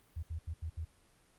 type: tone bursts at uneven times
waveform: sine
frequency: 80.7 Hz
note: E2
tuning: 36 cents flat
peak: -36 dBFS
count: 5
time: 0.16-0.23 / 0.3-0.39 / 0.47-0.54 / 0.62-0.7 / 0.77-0.85 s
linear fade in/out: 10 ms
effects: pink hiss -67 dBFS RMS until 1.38 s + Opus 32 kbps